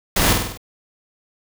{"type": "noise with echo", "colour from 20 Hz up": "pink", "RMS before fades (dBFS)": -17, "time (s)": [0.16, 0.33], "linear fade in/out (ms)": 5, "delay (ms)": 49, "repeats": 5, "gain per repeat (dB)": -4, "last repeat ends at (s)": 0.575, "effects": []}